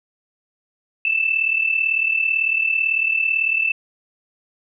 sine tone pair together, 2616 / 2654 Hz, E7 / E7, -14 / +11 cents, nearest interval unison, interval 25 cents, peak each -22 / -18 dBFS, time 1.05-3.72 s, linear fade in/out 2 ms, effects none

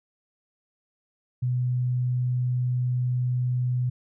sine tone, 124.8 Hz, B2, 19 cents sharp, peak -22 dBFS, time 1.42-3.9 s, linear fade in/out 10 ms, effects none

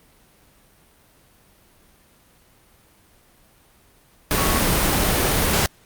sine tone in noise, 1108.7 Hz, C#6, in tune, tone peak -25 dBFS, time 4.38-4.59 s, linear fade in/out 0 ms, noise pink, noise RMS -19 dBFS, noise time 4.31-5.66 s, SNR -9 dB, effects pink hiss -55 dBFS RMS until 5.85 s + Opus 32 kbps

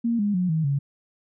sine tone with pitch steps, 233.1 / 205.3 / 180.79 / 159.21 / 140.21 Hz, A#3 / G#3 / F#3 / D#3 / C#3, 0 / -20 / -40 / +40 / +20 cents, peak -20 dBFS, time 0.04-0.79 s, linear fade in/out 10 ms, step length 150 ms, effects none

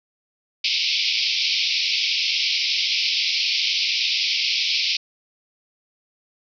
white band-pass noise, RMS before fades -22 dBFS, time 0.64-4.97 s, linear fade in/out 5 ms, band 2200 to 5400 Hz, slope 96 dB/octave, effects none

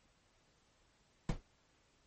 brown noise with exponential decay, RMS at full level -26 dBFS, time 1.29-1.42 s, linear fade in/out 2 ms, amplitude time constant 28 ms, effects pink hiss -72 dBFS RMS until 2.06 s + MP3 32 kbps

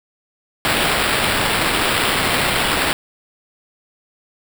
blue noise with sample-and-hold, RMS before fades -18 dBFS, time 0.65-2.93 s, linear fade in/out 0 ms, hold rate 6300 Hz, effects none

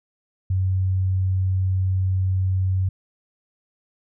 sine tone, 93.9 Hz, F#2, 26 cents sharp, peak -18 dBFS, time 0.5-2.89 s, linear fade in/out 5 ms, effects none

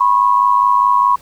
sine tone pair together, 984.2 / 1089 Hz, B5 / C#6, -6 / -31 cents, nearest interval major second, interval 175 cents, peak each -12 dBFS, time 0-1.16 s, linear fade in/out 10 ms, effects pink hiss -45 dBFS RMS until 1.21 s

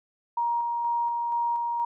sine tone with tremolo, 943 Hz, A#5, 20 cents sharp, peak -23 dBFS, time 0.37-1.85 s, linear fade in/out 5 ms, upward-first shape square, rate 2.1 Hz, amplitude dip 25%, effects none

